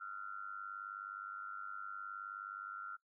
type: tone with amplitude modulation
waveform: sine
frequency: 1374 Hz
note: F6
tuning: 29 cents flat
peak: -39 dBFS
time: 0-2.97 s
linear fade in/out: 20 ms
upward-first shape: sine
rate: 99.3 Hz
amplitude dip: 85%
effects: noise-tail reverb RT60 0.1 s tail -21 dB re dry